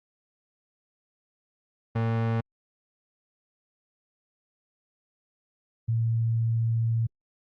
35% pulse / sine tone pair in turn, 113.8 / 114.3 Hz, A#2 / A#2, -41 / -34 cents, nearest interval unison, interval 7 cents, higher second, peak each -22 dBFS, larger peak neither, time 1.95-2.41 / 5.88-7.07 s, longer second, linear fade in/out 10 ms, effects low-pass 2000 Hz 12 dB/octave + Opus 48 kbps

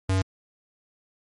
square tone, 94.8 Hz, F#2, 43 cents sharp, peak -21 dBFS, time 0.09-0.22 s, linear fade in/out 5 ms, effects MP3 48 kbps

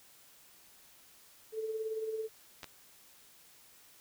sine tone with tremolo, 440 Hz, A4, in tune, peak -32 dBFS, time 1.52-2.29 s, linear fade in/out 50 ms, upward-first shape sine, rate 18 Hz, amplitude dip 50%
clicks, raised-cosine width 0.2 ms, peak -26 dBFS, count 2, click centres 2.632 / 2.643 s
effects white hiss -60 dBFS RMS until 4 s

